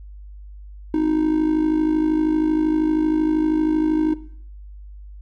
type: tone with amplitude modulation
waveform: triangle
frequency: 311.1 Hz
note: D#4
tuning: in tune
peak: -12 dBFS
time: 0.94-4.14 s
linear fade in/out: 2 ms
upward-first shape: sine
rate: 52.8 Hz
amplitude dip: 70%
effects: noise-tail reverb RT60 0.6 s tail -17 dB re dry + added 50 Hz sine -36 dBFS peak until 5.21 s